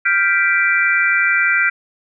sine chord, G dominant seventh, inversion third, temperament equal, 1396.9 / 1568 / 1975.5 / 2349 Hz, F6 / G6 / B6 / D7, 0 / 0 / 0 / 0 cents, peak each -18 dBFS, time 0.05-1.7 s, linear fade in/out 10 ms, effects none

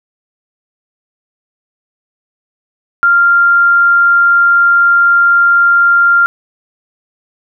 sine tone, 1392 Hz, F6, 6 cents flat, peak -5 dBFS, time 3.03-6.26 s, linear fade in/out 0 ms, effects none

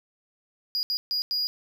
triangle tone bursts at uneven times, 4883 Hz, D#8, 33 cents flat, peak -23 dBFS, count 4, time 0.75-0.83 / 0.9-0.97 / 1.11-1.22 / 1.31-1.47 s, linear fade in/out 0 ms, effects none

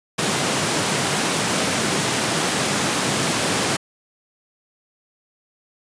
pink high-pass noise, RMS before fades -21 dBFS, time 0.18-3.77 s, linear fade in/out 10 ms, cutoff 130 Hz, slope 24 dB/octave, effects resampled to 22050 Hz

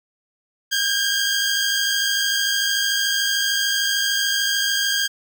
15% pulse tone pair together, 1568 / 1621.4 Hz, G6 / G#6, 0 / -42 cents, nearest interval minor second, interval 58 cents, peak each -19 / -13 dBFS, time 0.71-5.08 s, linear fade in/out 20 ms, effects none

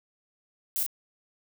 violet noise with echo, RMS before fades -29 dBFS, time 0.76-0.83 s, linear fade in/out 0 ms, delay 34 ms, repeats 1, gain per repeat -2 dB, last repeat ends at 0.864 s, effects none

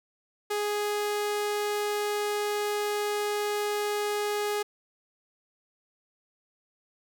sawtooth tone, 415.3 Hz, G#4, in tune, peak -23 dBFS, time 0.5-4.63 s, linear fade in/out 10 ms, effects none

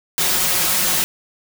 white noise with comb filter, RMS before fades -18 dBFS, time 0.18-1.04 s, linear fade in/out 0 ms, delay 5.5 ms, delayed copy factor +0.95, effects none

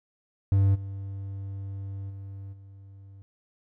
triangle tone with level steps, 98 Hz, G2, in tune, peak -16 / -31 / -35 / -43 dBFS, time 0.52-3.22 s, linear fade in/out 0 ms, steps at 0.74 / 2.09 / 2.52 s, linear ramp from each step 20 ms, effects none

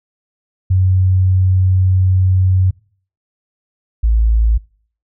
sine tone pair in turn, 93.2 / 55.42 Hz, F#2 / A1, +13 / +13 cents, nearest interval major sixth, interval 900 cents, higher first, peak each -9 dBFS, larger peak neither, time 0.7-2.71 / 4.03-4.58 s, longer first, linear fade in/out 10 ms, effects noise-tail reverb RT60 0.5 s tail -24 dB re dry

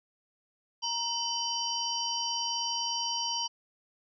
harmonic tone with a mistuned harmonic, 939 Hz, A#5, 12 cents sharp, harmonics 1 / 3 / 5 / 6, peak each -35 / -35 / -35 / -35 dBFS, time 0.82-3.48 s, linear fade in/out 20 ms, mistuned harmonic 3, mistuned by +130 cents, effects none

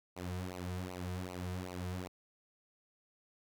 sawtooth tone with flanger, 90.8 Hz, F#2, 32 cents flat, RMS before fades -41 dBFS, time 0.16-2.08 s, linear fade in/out 10 ms, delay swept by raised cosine 0.57 to 3.67 ms, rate 2.6 Hz, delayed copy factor -0.95, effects none

